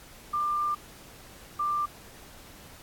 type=tone pair in turn; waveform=sine; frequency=1192 / 1185.9 Hz; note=D6 / D6; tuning=+25 / +16 cents; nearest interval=unison; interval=9 cents; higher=first; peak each=-25 dBFS; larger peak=neither; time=0.33-0.75 / 1.59-1.86 s; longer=first; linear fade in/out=10 ms; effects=pink hiss -50 dBFS RMS until 2.82 s + AAC 64 kbps